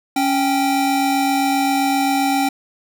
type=tone pair together; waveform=square; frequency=277.2 / 784 Hz; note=C#4 / G5; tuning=0 / 0 cents; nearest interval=octave + tritone; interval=1800 cents; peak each=-19 dBFS; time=0.16-2.49 s; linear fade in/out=5 ms; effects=none